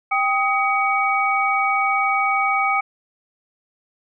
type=tone cluster; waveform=sine; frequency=788 / 1255 / 2259 Hz; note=G5 / D#6 / C#7; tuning=+9 / +15 / +32 cents; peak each=-21 dBFS; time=0.11-2.81 s; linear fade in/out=10 ms; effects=none